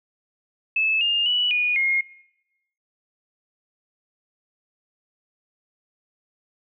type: tone with pitch steps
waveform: sine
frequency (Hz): 2610 / 2820 / 2949 / 2456 / 2143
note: E7 / F7 / F#7 / D#7 / C7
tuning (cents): -18 / +16 / -6 / -23 / +41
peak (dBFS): -18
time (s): 0.76-2.01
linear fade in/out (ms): 5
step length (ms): 250
effects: noise-tail reverb RT60 0.9 s tail -21 dB re dry